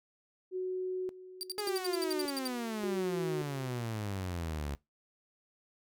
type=tone with tremolo; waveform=sine; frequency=370 Hz; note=F#4; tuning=in tune; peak=-32 dBFS; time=0.51-3.86 s; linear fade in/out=50 ms; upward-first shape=square; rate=0.86 Hz; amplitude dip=80%
type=tone bursts; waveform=sawtooth; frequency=4699 Hz; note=D8; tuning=in tune; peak=-32 dBFS; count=13; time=1.41-2.475 s; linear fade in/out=0 ms; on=21 ms; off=66 ms
type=exponential sweep; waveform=sawtooth; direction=down; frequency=424.7 to 69.3 Hz; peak=-31 dBFS; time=1.58-4.75 s; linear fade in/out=0 ms
effects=noise-tail reverb RT60 0.2 s tail -22 dB re dry